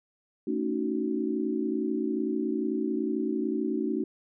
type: chord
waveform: sine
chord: D# half-diminished seventh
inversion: second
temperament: just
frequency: 224 / 280 / 311.1 / 373.4 Hz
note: A3 / C#4 / D#4 / F#4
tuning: +31 / +18 / 0 / +16 cents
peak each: -32 / -32 / -31 / -32 dBFS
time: 0.47-4.04 s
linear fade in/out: 5 ms
effects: none